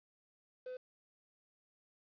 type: tone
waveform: triangle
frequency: 507 Hz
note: B4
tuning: 45 cents sharp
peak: -40 dBFS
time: 0.66-0.77 s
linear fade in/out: 5 ms
effects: resampled to 11025 Hz + 11-bit